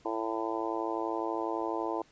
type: harmonic tone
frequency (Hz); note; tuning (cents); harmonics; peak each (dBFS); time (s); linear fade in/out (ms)
111.9; A2; +30; 3 / 4 / 5 / 6 / 7 / 8 / 9; -35 / -38 / -40 / -39 / -40 / -38 / -39; 0.05-2.02; 5
effects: pink hiss -62 dBFS RMS until 2.11 s + resampled to 16000 Hz